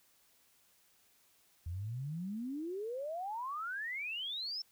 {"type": "exponential sweep", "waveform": "sine", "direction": "up", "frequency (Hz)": [80.6, 5430], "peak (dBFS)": -37, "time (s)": [1.66, 4.62], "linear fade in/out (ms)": 5, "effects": ["white hiss -69 dBFS RMS until 4.71 s"]}